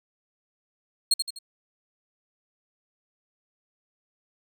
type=tone with echo; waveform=30% pulse; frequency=4261 Hz; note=C8; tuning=31 cents sharp; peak=-14 dBFS; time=1.11-1.14 s; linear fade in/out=5 ms; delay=83 ms; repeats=3; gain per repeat=-7 dB; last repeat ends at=1.389 s; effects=none